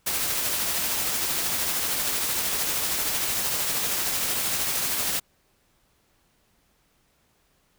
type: noise with tremolo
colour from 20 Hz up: white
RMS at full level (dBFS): -25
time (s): 0.06-5.2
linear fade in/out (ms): 10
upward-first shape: triangle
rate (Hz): 13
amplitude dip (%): 30
effects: pink hiss -66 dBFS RMS until 7.78 s